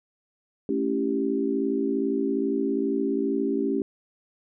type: chord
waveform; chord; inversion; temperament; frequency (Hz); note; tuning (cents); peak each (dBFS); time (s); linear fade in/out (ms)
sine; A dominant seventh; none; equal; 220 / 277.2 / 329.6 / 392; A3 / C#4 / E4 / G4; 0 / 0 / 0 / 0; -30 / -26 / -32 / -27; 0.69-3.82; 2
effects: none